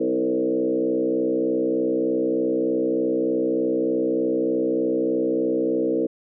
sine tone with frequency modulation, 392.4 Hz, G4, 2 cents sharp, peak -19 dBFS, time 0-6.07 s, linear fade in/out 10 ms, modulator 63.3 Hz, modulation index 2.1, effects none

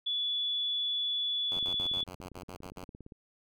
sine tone, 3432 Hz, A7, 44 cents flat, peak -29 dBFS, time 0.06-2.04 s, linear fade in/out 10 ms
5% pulse tone bursts, 91 Hz, F#2, 28 cents flat, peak -32 dBFS, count 10, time 1.51-2.846 s, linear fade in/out 5 ms, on 85 ms, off 54 ms
click train, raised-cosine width 3 ms, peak -34 dBFS, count 28, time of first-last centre 1.57-3.122 s, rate 17.4 Hz
effects none

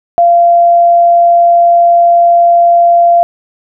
sine tone, 689 Hz, F5, 24 cents flat, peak -3 dBFS, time 0.18-3.23 s, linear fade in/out 0 ms, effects none

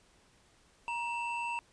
triangle tone pair together, 944 / 2670 Hz, A#5 / E7, +22 / +22 cents, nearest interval octave + tritone, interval 1800 cents, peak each -33 / -36 dBFS, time 0.88-1.59 s, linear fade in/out 0 ms, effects pink hiss -65 dBFS RMS until 1.72 s + resampled to 22050 Hz

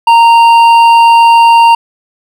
triangle tone with hard clipping, 927 Hz, A#5, 10 cents flat, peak -3 dBFS, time 0.07-1.75 s, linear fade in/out 5 ms, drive 11 dB, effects none

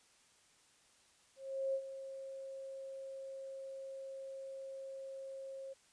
sine tone with ADSR envelope, 538 Hz, C5, 48 cents sharp, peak -32 dBFS, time 1.36-5.74 s, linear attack 380 ms, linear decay 69 ms, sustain -12 dB, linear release 18 ms, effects white hiss -68 dBFS RMS until 5.92 s + resampled to 22050 Hz

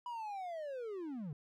triangle linear sweep, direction down, 987.8 to 136 Hz, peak -38 dBFS, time 0.06-1.33 s, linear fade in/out 2 ms, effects none

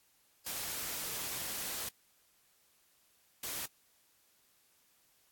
white noise bursts at uneven times, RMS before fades -39 dBFS, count 2, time 0.46-1.89 / 3.43-3.66 s, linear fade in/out 5 ms, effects white hiss -70 dBFS RMS until 5.31 s + AAC 64 kbps

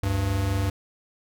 square tone pair together, 73.42 / 98 Hz, D2 / G2, 0 / 0 cents, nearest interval perfect fourth, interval 500 cents, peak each -30 / -24 dBFS, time 0.03-0.7 s, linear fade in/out 5 ms, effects none

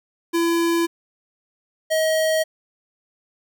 square tone pair in turn, 336.9 / 634.2 Hz, E4 / D#5, +38 / +33 cents, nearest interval major seventh, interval 1095 cents, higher second, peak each -18 dBFS, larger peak neither, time 0.33-0.87 / 1.9-2.44 s, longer neither, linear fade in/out 20 ms, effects 9-bit

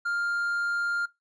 triangle tone, 1401 Hz, F6, 5 cents sharp, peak -24 dBFS, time 0.05-1.06 s, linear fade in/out 10 ms, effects noise-tail reverb RT60 0.2 s tail -21 dB re dry + resampled to 22050 Hz

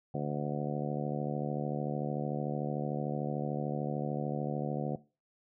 harmonic tone, 73.42 Hz, D2, in tune, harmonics 2 / 3 / 4 / 5 / 6 / 7 / 8 / 9 / 10, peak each -35 / -39 / -41 / -42 / -44 / -41 / -44 / -44 / -42 dBFS, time 0.14-4.96 s, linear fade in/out 5 ms, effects noise-tail reverb RT60 0.3 s tail -18 dB re dry

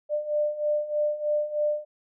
sine beating tone pair, 595 / 598.2 Hz, D5 / D5, +22 / +32 cents, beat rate 3.2 Hz, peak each -29 / -25 dBFS, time 0.09-1.85 s, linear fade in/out 50 ms, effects none

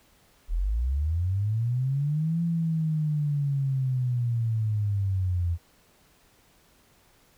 sine linear two-way sweep, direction up then down, 37.29 to 170 to 83.4 Hz, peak -23 dBFS, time 0.48-5.58 s, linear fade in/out 50 ms, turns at 2.42 s, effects pink hiss -61 dBFS RMS until 7.37 s

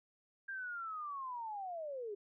sine linear sweep, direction down, 1606 to 392 Hz, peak -40 dBFS, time 0.48-2.15 s, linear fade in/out 10 ms, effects none

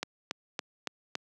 click train, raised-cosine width 0.2 ms, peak -14 dBFS, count 5, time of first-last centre 0.03-1.154 s, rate 3.56 Hz, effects high-pass 200 Hz 12 dB/octave

